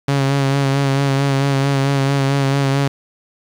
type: tone with vibrato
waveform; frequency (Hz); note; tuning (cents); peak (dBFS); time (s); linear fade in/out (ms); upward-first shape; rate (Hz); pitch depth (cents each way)
sawtooth; 137.9; C#3; -9; -10; 0.08-2.88; 5; sine; 4.5; 30
effects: low-pass 7000 Hz 12 dB/octave + 7-bit